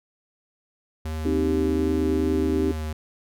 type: tone with vibrato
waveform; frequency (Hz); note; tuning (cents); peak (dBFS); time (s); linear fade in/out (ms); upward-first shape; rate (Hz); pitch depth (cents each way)
square; 78.1; D#2; +7; -28; 1.05-2.93; 5; sine; 2.6; 16
type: chord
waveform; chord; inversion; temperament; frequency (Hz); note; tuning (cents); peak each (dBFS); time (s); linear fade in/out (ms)
sine; C minor; none; equal; 261.6 / 311.1 / 392; C4 / Eb4 / G4; 0 / 0 / 0; -25; 1.25-2.72; 5
effects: none